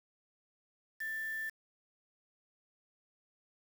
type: tone with quantisation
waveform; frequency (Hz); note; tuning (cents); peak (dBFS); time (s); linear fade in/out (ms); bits
sine; 1772; A6; +12; -36; 1-1.5; 10; 8
effects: none